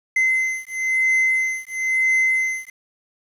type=beating tone pair; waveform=triangle; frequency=2058 / 2059 Hz; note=C7 / C7; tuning=-29 / -28 cents; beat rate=1 Hz; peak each=-19 / -19 dBFS; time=0.16-2.7 s; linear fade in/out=5 ms; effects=resampled to 32000 Hz + 8-bit